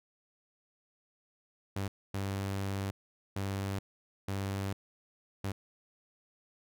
sawtooth tone bursts at uneven times, 98 Hz, G2, in tune, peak -29 dBFS, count 5, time 1.76-1.88 / 2.14-2.91 / 3.36-3.79 / 4.28-4.73 / 5.44-5.52 s, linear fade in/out 5 ms, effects none

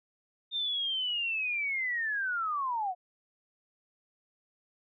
sine linear sweep, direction down, 3647 to 698.5 Hz, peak -29 dBFS, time 0.51-2.95 s, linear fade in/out 50 ms, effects none

